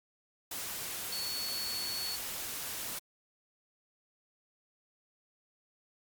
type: tone in noise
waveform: sine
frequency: 4421 Hz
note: C#8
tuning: 5 cents flat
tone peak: -36 dBFS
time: 1.12-2.16 s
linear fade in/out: 5 ms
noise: white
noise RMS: -39 dBFS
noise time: 0.51-2.99 s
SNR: 0 dB
effects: Opus 48 kbps